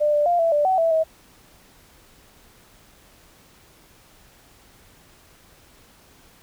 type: tone with pitch steps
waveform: sine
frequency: 596 / 590 / 698 / 664 / 589 / 754 / 659 / 640 Hz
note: D5 / D5 / F5 / E5 / D5 / F#5 / E5 / D#5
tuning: +25 / +8 / -1 / +12 / +5 / +32 / -1 / +49 cents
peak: -16 dBFS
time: 0-1.04 s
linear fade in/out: 20 ms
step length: 130 ms
effects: pink hiss -53 dBFS RMS until 6.42 s